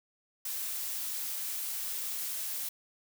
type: noise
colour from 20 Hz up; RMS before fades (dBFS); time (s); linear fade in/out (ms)
blue; -36; 0.45-2.69; 5
effects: none